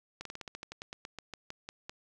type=slowing click train; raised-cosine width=0.2 ms; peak=-24 dBFS; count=17; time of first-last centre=0.21-1.895 s; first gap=43 ms; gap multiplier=1.11; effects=none